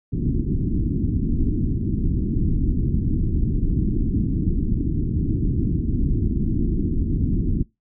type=low-pass noise; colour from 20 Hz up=pink; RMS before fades=-21 dBFS; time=0.12-7.63 s; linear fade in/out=10 ms; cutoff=330 Hz; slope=48 dB/octave; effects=noise-tail reverb RT60 0.2 s tail -23 dB re dry